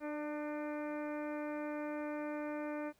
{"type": "harmonic tone with a mistuned harmonic", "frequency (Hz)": 299.5, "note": "D4", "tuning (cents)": 34, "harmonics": [1, 2, 3, 4, 5, 6, 7, 8], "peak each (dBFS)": [-40, -42, -49, -52, -52, -55, -57, -56], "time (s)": [0, 2.93], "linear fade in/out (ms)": 50, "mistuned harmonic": 2, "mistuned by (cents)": -16, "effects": ["pink hiss -72 dBFS RMS until 2.99 s"]}